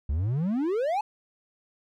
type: exponential sweep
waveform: triangle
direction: up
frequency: 65.41 to 880 Hz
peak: -22 dBFS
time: 0.09-1.01 s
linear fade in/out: 5 ms
effects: none